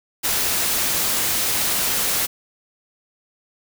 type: noise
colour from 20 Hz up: white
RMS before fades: -21 dBFS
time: 0.23-2.27 s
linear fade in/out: 20 ms
effects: none